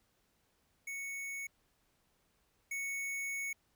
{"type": "tone pair in turn", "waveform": "square", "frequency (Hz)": [2217, 2217], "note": ["C#7", "C#7"], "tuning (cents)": [0, 0], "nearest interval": "unison", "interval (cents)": 0, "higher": "neither", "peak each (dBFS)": [-40, -37], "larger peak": "second", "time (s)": [[0.87, 1.47], [2.71, 3.53]], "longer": "second", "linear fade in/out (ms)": 5, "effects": ["pink hiss -75 dBFS RMS until 3.75 s"]}